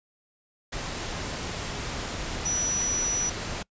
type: tone in noise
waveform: sine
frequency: 5890 Hz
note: F#8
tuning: 9 cents flat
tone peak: -25 dBFS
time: 2.45-3.3 s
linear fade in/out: 10 ms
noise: pink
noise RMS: -33 dBFS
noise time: 0.72-3.63 s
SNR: +5 dB
effects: noise-tail reverb RT60 0.1 s tail -25 dB re dry + resampled to 16000 Hz